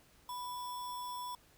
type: tone with sample-and-hold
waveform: sine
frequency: 987.8 Hz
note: B5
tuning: in tune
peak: -39 dBFS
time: 0.29-1.35 s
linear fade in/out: 2 ms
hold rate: 4410 Hz
effects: pink hiss -65 dBFS RMS until 1.57 s